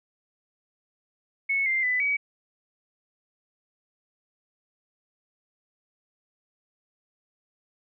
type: tone with pitch steps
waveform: sine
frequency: 2202 / 2093 / 1998 / 2269 Hz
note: C#7 / C7 / B6 / C#7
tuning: -12 / 0 / +20 / +40 cents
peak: -22 dBFS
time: 1.49-2.17 s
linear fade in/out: 10 ms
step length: 170 ms
effects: none